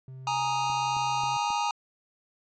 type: tone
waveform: triangle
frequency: 130.81 Hz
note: C3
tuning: in tune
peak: -38 dBFS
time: 0.08-1.37 s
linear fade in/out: 2 ms
type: chord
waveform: square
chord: Ab suspended second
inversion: none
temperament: equal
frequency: 830.6 / 932.3 / 1244.5 Hz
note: Ab5 / Bb5 / Eb6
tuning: 0 / 0 / 0 cents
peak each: -30 / -30 / -34 dBFS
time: 0.27-1.71 s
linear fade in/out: 2 ms
type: click train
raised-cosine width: 3 ms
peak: -34 dBFS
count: 4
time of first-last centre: 0.7-1.504 s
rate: 3.73 Hz
effects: resampled to 16000 Hz